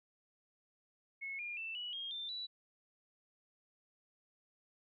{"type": "tone with pitch steps", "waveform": "sine", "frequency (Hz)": [2187, 2413, 2662, 2936, 3239, 3573, 3942], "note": ["C#7", "D7", "E7", "F#7", "G#7", "A7", "B7"], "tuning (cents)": [-24, 46, 16, -14, -44, 26, -4], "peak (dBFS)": -40, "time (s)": [1.21, 2.47], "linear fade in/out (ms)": 20, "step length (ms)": 180, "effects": []}